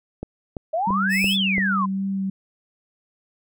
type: click train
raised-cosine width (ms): 2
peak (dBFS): -16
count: 5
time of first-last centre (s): 0.23-1.581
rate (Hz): 2.96
type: exponential two-way sweep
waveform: sine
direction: up then down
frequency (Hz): 610 to 3553 to 997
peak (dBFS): -20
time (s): 0.73-1.86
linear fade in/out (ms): 10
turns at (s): 1.36
type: tone with vibrato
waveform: sine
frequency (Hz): 194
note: G3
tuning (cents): -18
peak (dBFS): -22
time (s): 0.87-2.3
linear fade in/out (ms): 5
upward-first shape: sine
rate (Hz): 2.7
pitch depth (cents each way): 12
type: tone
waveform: sawtooth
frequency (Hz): 2600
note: E7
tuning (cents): -24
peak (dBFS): -22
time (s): 1.09-1.37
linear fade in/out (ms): 50
effects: none